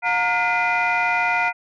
sine tone cluster, 717 / 924 / 1424 / 2033 / 2420 Hz, F5 / A#5 / F6 / B6 / D#7, +45 / -16 / +33 / +50 / -49 cents, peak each -23 dBFS, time 0.02-1.53 s, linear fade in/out 50 ms, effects tanh soft clip ceiling -11 dBFS

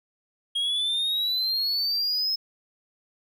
triangle exponential sweep, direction up, 3255 to 5200 Hz, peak -22 dBFS, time 0.55-2.36 s, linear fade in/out 10 ms, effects none

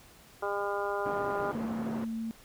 harmonic tone, 201.8 Hz, G#3, 49 cents flat, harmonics 2 / 3 / 4 / 5 / 6 / 7, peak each -34 / -36 / -37 / -38 / -39 / -39 dBFS, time 0.42-1.52 s, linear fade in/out 10 ms
pink band-pass noise, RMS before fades -40 dBFS, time 1.05-2.05 s, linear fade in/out 10 ms, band 160 to 1000 Hz, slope 12 dB/octave
sine tone, 225.5 Hz, A3, 43 cents sharp, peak -32 dBFS, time 1.55-2.31 s, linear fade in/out 0 ms
effects pink hiss -56 dBFS RMS until 2.44 s

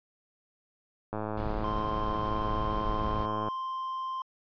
click train, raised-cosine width 1 ms, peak -20 dBFS, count 253, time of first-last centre 1.13-3.485 s, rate 107 Hz
brown noise, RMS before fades -35 dBFS, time 1.37-3.26 s, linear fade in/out 5 ms
triangle tone, 1046.5 Hz, C6, in tune, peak -30 dBFS, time 1.64-4.22 s, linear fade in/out 2 ms
effects resampled to 11025 Hz

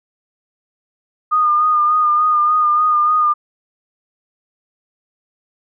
sine tone with vibrato, 1221 Hz, D#6, 33 cents flat, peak -11 dBFS, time 1.31-3.34 s, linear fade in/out 20 ms, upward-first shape sine, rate 3.4 Hz, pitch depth 30 cents each way, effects none

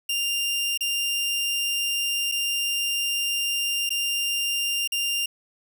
sawtooth tone with dropouts, 2794 Hz, F7, in tune, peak -20 dBFS, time 0.09-5.26 s, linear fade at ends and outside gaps 5 ms, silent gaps 0.776-0.807 / 2.316-2.32 / 3.893-3.904 / 4.876-4.92 s, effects none

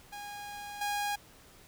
sawtooth tone with level steps, 820 Hz, G#5, 22 cents flat, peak -37 / -27 dBFS, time 0.12-1.16 s, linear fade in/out 10 ms, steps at 0.81 s, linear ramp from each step 5 ms, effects pink hiss -57 dBFS RMS until 1.67 s

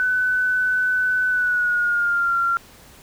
sine tone with pitch glide, 1503 to 1378.3 Hz, F#6 to F6, +27 to -23 cents, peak -17 dBFS, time 0-2.57 s, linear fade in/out 0 ms, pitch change -150 cents, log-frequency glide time 1.27-2.35 s, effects pink hiss -47 dBFS RMS until 3.02 s

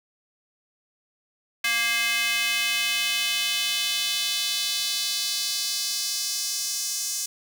square tone with high-pass filter sweep, 233.1 Hz, A#3, in tune, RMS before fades -26 dBFS, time 1.64-7.26 s, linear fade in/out 5 ms, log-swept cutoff 2100 to 6200 Hz, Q 2.2, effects none

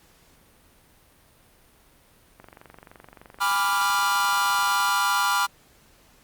click train, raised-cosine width 0.5 ms, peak -29 dBFS, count 59, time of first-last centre 2.4-4.889 s, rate 23.3 Hz
45% pulse chord, G# diminished seventh, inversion none, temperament equal with one note detuned, 813 / 987.8 / 1174.7 / 1396.9 Hz, G#5 / B5 / D6 / F6, -37 / 0 / 0 / 0 cents, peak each -30 / -25 / -26 / -25 dBFS, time 3.4-5.47 s, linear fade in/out 20 ms
effects pink hiss -57 dBFS RMS until 6.23 s + Opus 48 kbps

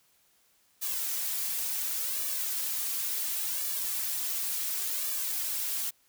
blue noise with flanger, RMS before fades -32 dBFS, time 0.81-5.91 s, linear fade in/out 20 ms, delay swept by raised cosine 1.7 to 4.4 ms, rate 0.7 Hz, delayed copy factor +0.85, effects white hiss -67 dBFS RMS until 6.08 s

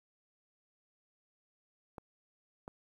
clicks, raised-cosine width 1 ms, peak -30 dBFS, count 2, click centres 1.982 / 2.679 s, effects 10-bit

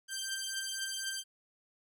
10% pulse beating tone pair, 1568 / 1572 Hz, G6 / G6, 0 / +4 cents, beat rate 4 Hz, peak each -30 dBFS, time 0.08-1.24 s, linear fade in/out 50 ms, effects none

